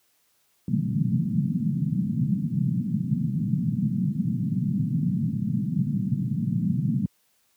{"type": "band-pass noise", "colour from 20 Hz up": "white", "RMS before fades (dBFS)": -25, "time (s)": [0.68, 7.06], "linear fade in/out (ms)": 2, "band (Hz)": [120, 220], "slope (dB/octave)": 48, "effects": ["white hiss -67 dBFS RMS until 7.56 s", "high-pass 60 Hz 12 dB/octave"]}